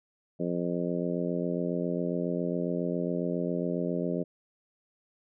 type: harmonic tone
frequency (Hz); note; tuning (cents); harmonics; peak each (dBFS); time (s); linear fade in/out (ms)
87.31; F2; 0; 2 / 3 / 4 / 5 / 6 / 7; -32 / -34 / -35 / -36 / -37 / -37; 0.39-4.24; 20
effects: none